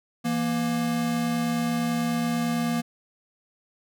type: tone pair together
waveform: square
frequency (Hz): 166.8 / 235.9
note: E3 / A#3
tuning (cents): +21 / +21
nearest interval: tritone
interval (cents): 600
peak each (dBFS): -31 / -25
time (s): 0.24-2.82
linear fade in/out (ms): 20
effects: none